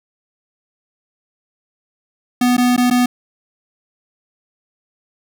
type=tone with dropouts; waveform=square; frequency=246.9 Hz; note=B3; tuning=in tune; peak=-12 dBFS; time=2.41-3.06 s; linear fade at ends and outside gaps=5 ms; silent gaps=2.568-2.579 / 2.764-2.777 / 2.901-2.909 s; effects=none